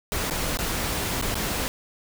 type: noise with dropouts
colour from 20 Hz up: pink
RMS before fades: -27 dBFS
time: 0.12-1.68 s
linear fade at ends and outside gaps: 0 ms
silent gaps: 0.299-0.309 / 0.572-0.589 / 1.214-1.224 / 1.344-1.354 s
effects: none